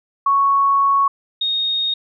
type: tone pair in turn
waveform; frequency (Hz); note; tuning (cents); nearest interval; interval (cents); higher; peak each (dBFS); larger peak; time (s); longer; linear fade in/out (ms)
sine; 1109 / 3718; C#6 / A#7; 0 / -5; octave + major sixth; 2095; second; -12 / -17; first; 0.26-1.08 / 1.41-1.94; first; 5
effects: none